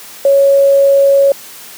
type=tone; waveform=sine; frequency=554.4 Hz; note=C#5; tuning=in tune; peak=-5 dBFS; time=0.25-1.32 s; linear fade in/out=2 ms; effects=white hiss -33 dBFS RMS until 1.77 s + high-pass 150 Hz 12 dB/octave